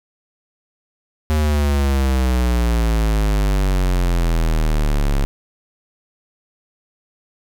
square exponential sweep, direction down, 77.78 to 34.34 Hz, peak -15 dBFS, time 1.3-5.25 s, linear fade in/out 0 ms, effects none

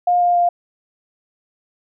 sine tone with pitch steps, 710 / 704.7 / 699.4 Hz, F5 / F5 / F5, +28 / +15 / +2 cents, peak -12 dBFS, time 0.07-0.49 s, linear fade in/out 5 ms, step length 140 ms, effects none

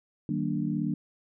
sine chord, Eb major seventh, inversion none, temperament equal with one note detuned, 155.56 / 191.52 / 233.1 / 293.7 Hz, Eb3 / G3 / Bb3 / D4, 0 / -40 / 0 / 0 cents, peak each -32 dBFS, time 0.29-0.94 s, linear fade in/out 2 ms, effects none

